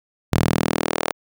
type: tone with high-pass filter sweep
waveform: sawtooth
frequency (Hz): 40.01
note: D#1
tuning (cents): +49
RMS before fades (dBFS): -21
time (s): 0.32-1.13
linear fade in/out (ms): 10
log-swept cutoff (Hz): 100 to 590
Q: 1.1
effects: none